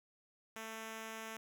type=tone; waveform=5% pulse; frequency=222.2 Hz; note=A3; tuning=17 cents sharp; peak=-33 dBFS; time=0.56-1.37 s; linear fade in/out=2 ms; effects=none